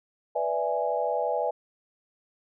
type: chord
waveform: sine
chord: E dominant seventh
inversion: second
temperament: equal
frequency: 493.9 / 587.3 / 659.3 / 830.6 Hz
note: B4 / D5 / E5 / G#5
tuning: 0 / 0 / 0 / 0 cents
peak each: -30 dBFS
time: 0.35-1.51 s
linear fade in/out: 10 ms
effects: none